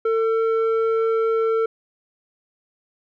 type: tone with low-pass filter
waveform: square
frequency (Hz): 449.6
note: A4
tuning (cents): +37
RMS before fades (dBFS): -20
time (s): 0.05-1.66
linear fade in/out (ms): 5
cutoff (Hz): 1100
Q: 1.7
effects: none